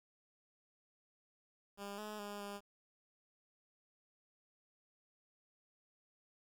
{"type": "tone with pitch steps", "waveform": "10% pulse", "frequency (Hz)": [201.1, 211.9, 204.7, 202.3], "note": ["G3", "G#3", "G#3", "G#3"], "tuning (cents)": [44, 35, -25, -45], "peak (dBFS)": -36, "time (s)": [1.77, 2.61], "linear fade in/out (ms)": 50, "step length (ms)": 210, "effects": ["11-bit"]}